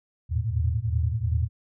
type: tone cluster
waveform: sine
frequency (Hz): 78.9 / 81.7 / 106.9 / 117.3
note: D#2 / E2 / A2 / A#2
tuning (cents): +25 / -15 / -49 / +11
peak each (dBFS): -28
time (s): 0.29-1.49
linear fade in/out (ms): 50
effects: none